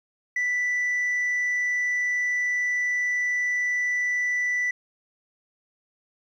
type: tone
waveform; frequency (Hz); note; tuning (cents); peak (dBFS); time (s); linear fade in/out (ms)
sine; 1975.5; B6; 0; -20; 0.36-4.71; 5
effects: tanh soft clip ceiling -21 dBFS + 10-bit